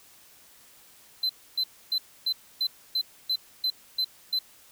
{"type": "tone bursts", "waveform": "triangle", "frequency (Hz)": 4057, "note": "B7", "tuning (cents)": 46, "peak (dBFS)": -22, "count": 10, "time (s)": [1.23, 4.39], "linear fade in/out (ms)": 5, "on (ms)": 64, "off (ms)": 280, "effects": ["white hiss -55 dBFS RMS until 4.71 s"]}